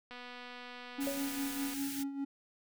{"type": "click train", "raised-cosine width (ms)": 0.3, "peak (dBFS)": -32, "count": 401, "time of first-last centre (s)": [0.11, 1.736], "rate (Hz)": 246}
{"type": "tone with tremolo", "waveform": "triangle", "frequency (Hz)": 277.2, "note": "C#4", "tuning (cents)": 0, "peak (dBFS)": -31, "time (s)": [0.98, 2.25], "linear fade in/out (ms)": 10, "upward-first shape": "sine", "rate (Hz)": 5, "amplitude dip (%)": 60}
{"type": "band-stop noise", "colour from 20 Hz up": "white", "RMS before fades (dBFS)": -43, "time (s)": [1, 2.04], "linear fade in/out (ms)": 20, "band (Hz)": [410, 1300], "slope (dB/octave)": 96}
{"type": "tone with exponential decay", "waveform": "sine", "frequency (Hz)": 558, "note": "C#5", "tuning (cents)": 11, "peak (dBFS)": -32, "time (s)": [1.07, 1.39], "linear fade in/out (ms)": 0, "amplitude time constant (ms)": 68}
{"effects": []}